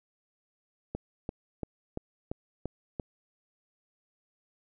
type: click train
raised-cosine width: 2 ms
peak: -20 dBFS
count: 7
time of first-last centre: 0.95-2.998 s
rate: 2.93 Hz
effects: none